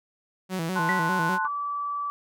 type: tone with vibrato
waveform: sawtooth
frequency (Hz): 175.1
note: F3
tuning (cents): +5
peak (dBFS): -23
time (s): 0.49-1.39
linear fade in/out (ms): 50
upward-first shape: square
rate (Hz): 5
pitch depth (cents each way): 110
type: chord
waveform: sine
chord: F# diminished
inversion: first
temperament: equal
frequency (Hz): 880 / 1046.5 / 1480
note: A5 / C6 / F#6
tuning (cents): 0 / 0 / 0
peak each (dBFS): -28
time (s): 0.75-1.48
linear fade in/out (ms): 20
type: tone with exponential decay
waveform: sine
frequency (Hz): 1950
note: B6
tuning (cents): -23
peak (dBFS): -23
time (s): 0.89-1.19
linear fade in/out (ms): 0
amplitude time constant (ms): 64
type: tone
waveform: sine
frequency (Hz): 1155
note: D6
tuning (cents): -29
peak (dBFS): -27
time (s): 1.45-2.1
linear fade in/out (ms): 0
effects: none